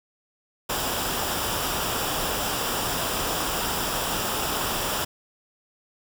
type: noise with comb filter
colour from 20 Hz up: pink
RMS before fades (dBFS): -27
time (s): 0.69-5.05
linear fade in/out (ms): 10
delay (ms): 0.47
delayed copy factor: -0.55
effects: none